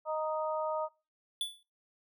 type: harmonic tone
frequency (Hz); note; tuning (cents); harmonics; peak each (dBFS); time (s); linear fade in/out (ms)
311.1; D#4; 0; 2 / 3 / 4; -33 / -36 / -39; 0.05-0.89; 50
type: tone with exponential decay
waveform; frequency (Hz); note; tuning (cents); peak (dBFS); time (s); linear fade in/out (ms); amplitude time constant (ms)
square; 3462; A7; -29; -29; 1.41-1.63; 1; 46
effects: noise-tail reverb RT60 0.3 s tail -24 dB re dry